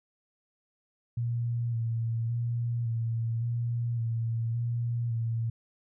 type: tone with vibrato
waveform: sine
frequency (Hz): 116.54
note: A#2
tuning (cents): 0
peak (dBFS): -27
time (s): 1.17-5.5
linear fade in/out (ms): 5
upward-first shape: square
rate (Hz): 0.89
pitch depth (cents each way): 27
effects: none